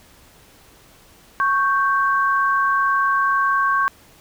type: tone pair together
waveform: sine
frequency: 1105.9 / 1564 Hz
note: C#6 / G6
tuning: -4 / -4 cents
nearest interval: tritone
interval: 600 cents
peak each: -17 / -20 dBFS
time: 1.4-3.88 s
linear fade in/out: 0 ms
effects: pink hiss -50 dBFS RMS until 4.2 s